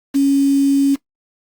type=tone with quantisation; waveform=sine; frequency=277.2 Hz; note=C#4; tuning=in tune; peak=-10 dBFS; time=0.14-0.96 s; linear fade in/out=20 ms; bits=5; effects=noise-tail reverb RT60 0.1 s tail -17 dB re dry + Opus 48 kbps